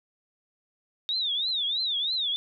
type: tone with vibrato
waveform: sine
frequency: 3681 Hz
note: A#7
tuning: 23 cents flat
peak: -25 dBFS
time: 1.09-2.36 s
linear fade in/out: 0 ms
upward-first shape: triangle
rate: 3.1 Hz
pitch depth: 220 cents each way
effects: none